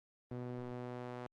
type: tone with band-pass filter sweep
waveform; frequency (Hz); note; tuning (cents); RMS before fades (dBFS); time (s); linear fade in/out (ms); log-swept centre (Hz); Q
sawtooth; 123.47; B2; 0; -44; 0.31-1.27; 5; 280 to 730; 0.7
effects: Opus 32 kbps

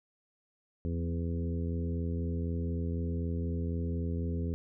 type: harmonic tone with a mistuned harmonic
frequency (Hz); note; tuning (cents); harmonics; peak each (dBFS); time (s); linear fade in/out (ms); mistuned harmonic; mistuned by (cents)
84; E2; +33; 1 / 2 / 3 / 4 / 5 / 6; -32 / -37 / -39 / -46 / -43 / -48; 0.85-4.54; 0; 2; +25
effects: none

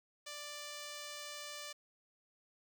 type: tone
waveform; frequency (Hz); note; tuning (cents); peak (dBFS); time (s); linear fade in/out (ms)
5% pulse; 589; D5; +5; -33; 0.26-1.73; 10
effects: none

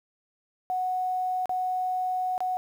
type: tone with dropouts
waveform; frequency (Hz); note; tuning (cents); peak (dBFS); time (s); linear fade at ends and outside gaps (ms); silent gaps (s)
sine; 738; F#5; -5; -25; 0.7-2.57; 0; 1.457-1.494 / 2.379-2.405
effects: 9-bit

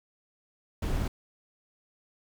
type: noise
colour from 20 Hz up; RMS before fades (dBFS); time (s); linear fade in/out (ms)
brown; -29; 0.82-1.08; 5
effects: none

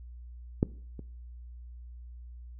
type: clicks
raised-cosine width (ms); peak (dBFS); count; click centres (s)
3; -10 / -28; 2; 0.629 / 0.993
effects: noise-tail reverb RT60 0.5 s tail -20 dB re dry + added 60 Hz sine -43 dBFS peak until 2.59 s

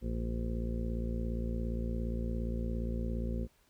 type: harmonic tone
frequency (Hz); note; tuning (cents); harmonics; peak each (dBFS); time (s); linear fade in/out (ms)
57.3; A#1; -29; 1 / 2 / 3 / 4 / 6 / 7 / 8 / 9; -34 / -41 / -43 / -39 / -47 / -48 / -52 / -47; 0.01-3.48; 50
effects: pink hiss -69 dBFS RMS until 3.69 s

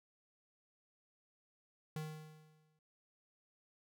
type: tone with exponential decay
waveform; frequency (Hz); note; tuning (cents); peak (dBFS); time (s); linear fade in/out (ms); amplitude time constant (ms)
square; 155.1; D#3; -5; -39; 1.96-2.79; 2; 180
effects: none

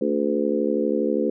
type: harmonic tone with a mistuned harmonic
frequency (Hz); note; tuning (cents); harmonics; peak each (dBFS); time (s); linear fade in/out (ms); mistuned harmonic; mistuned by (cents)
72.4; D2; -24; 3 / 4 / 5 / 6 / 7; -26 / -26 / -26 / -26 / -26; 0.01-1.3; 5; 3; +35
effects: none

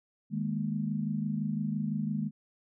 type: chord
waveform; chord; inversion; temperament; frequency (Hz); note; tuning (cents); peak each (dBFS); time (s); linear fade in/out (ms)
sine; D# suspended fourth; none; just; 155.56 / 207.4 / 233.3; D#3 / G#3 / A#3; 0 / -2 / +2; -34 / -32 / -35; 0.3-2.31; 50
effects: none

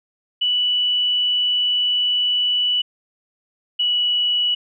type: tone pair in turn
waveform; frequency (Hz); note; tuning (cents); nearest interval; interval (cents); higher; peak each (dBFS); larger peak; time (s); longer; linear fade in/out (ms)
sine; 2960 / 2940; F#7 / F#7; 0 / -12; unison; 12; first; -16; neither; 0.41-2.82 / 3.79-4.55; first; 10
effects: none

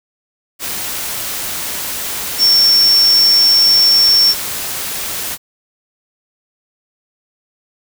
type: tone in noise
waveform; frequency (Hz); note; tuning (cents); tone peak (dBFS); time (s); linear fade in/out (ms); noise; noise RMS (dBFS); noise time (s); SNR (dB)
sine; 5450; F8; -43; -7; 2.38-4.35; 50; white; -22; 0.59-5.38; +12
effects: none

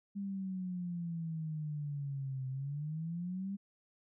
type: exponential two-way sweep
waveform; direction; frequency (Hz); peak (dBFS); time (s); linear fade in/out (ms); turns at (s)
sine; down then up; 201.3 to 130 to 201.3; -36; 0.15-3.57; 20; 2.48
effects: none

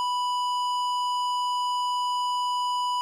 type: tone with tanh clipping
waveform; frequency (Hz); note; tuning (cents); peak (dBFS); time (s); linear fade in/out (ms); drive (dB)
sine; 987.8; B5; 0; -26; 0-3.01; 0; 14
effects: none

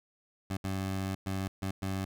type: tone bursts at uneven times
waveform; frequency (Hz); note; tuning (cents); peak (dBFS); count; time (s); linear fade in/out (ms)
20% pulse; 95.7; G2; -41; -27; 5; 0.5-0.57 / 0.64-1.15 / 1.26-1.48 / 1.62-1.71 / 1.82-2.05; 5
effects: none

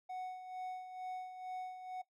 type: tone with tremolo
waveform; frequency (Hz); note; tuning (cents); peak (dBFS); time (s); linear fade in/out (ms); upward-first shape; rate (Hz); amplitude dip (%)
triangle; 740; F#5; 0; -37; 0.09-2.02; 10; sine; 2.2; 60
effects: noise-tail reverb RT60 0.1 s tail -17 dB re dry

